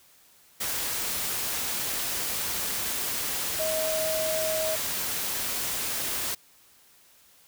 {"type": "tone in noise", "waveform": "sine", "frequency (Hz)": 633, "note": "D#5", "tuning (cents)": 30, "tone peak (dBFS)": -27, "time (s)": [3.59, 4.76], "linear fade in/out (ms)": 10, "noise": "white", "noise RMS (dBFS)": -30, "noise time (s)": [0.6, 6.35], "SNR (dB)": 0, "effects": ["white hiss -58 dBFS RMS until 7.47 s"]}